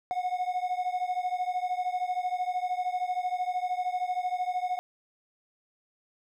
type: beating tone pair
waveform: triangle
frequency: 724 / 737 Hz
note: F#5 / F#5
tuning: -38 / -7 cents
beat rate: 13 Hz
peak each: -28 / -30 dBFS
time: 0.11-4.79 s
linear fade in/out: 0 ms
effects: none